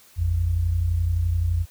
sine tone pair together, 54.02 / 85.7 Hz, A1 / F2, -31 / -32 cents, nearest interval minor sixth, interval 799 cents, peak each -26 / -20 dBFS, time 0.16-1.66 s, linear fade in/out 50 ms, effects white hiss -53 dBFS RMS until 1.7 s

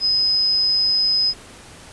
sine tone, 5050 Hz, D#8, 25 cents sharp, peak -15 dBFS, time 0-1.34 s, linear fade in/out 50 ms, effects pink hiss -42 dBFS RMS until 1.92 s + resampled to 24000 Hz

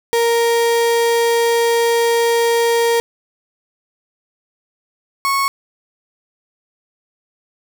35% pulse tone pair in turn, 466.2 / 1102.1 Hz, A#4 / C#6, 0 / -10 cents, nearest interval octave + minor third, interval 1490 cents, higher second, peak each -11 / -13 dBFS, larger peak first, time 0.13-3 / 5.25-5.48 s, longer first, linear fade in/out 0 ms, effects none

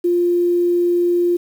sine tone with quantisation, 349.8 Hz, F4, 3 cents sharp, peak -13 dBFS, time 0.04-1.37 s, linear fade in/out 10 ms, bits 7, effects none

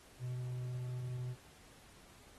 triangle tone, 124.9 Hz, B2, 20 cents sharp, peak -36 dBFS, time 0.19-1.36 s, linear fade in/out 50 ms, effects pink hiss -61 dBFS RMS until 2.38 s + AAC 32 kbps

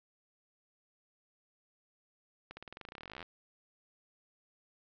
accelerating click train, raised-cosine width 0.3 ms, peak -29 dBFS, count 26, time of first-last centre 2.51-3.227 s, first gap 60 ms, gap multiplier 0.93, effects low-pass 5000 Hz 12 dB/octave

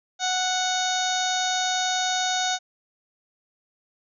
harmonic tone, 739 Hz, F#5, 2 cents flat, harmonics 1 / 2 / 3 / 4 / 5 / 6 / 7 / 8 / 9, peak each -26 / -30 / -37 / -38 / -28 / -36 / -38 / -34 / -32 dBFS, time 0.19-2.59 s, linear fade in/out 50 ms, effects none

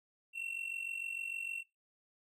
triangle tone with amplitude modulation, 2717 Hz, F7, 48 cents flat, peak -33 dBFS, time 0.33-1.64 s, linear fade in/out 50 ms, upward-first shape sine, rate 46.6 Hz, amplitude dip 75%, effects noise-tail reverb RT60 0.2 s tail -18 dB re dry

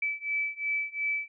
sine beating tone pair, 2306 / 2308.8 Hz, D7 / D7, -32 / -30 cents, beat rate 2.8 Hz, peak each -32 / -31 dBFS, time 0.02-1.28 s, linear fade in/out 5 ms, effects none

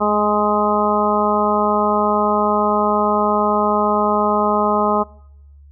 harmonic tone with a mistuned harmonic, 208.8 Hz, G#3, 10 cents sharp, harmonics 1 / 2 / 3 / 4 / 5 / 6, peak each -21 / -21 / -21 / -21 / -21 / -21 dBFS, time 0-5.04 s, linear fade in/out 20 ms, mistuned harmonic 1, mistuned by +20 cents, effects noise-tail reverb RT60 0.8 s tail -25 dB re dry + added 71 Hz sine -41 dBFS peak until 5.71 s

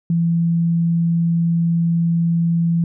sine tone, 168.1 Hz, E3, 34 cents sharp, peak -14 dBFS, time 0.1-2.84 s, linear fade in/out 2 ms, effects none

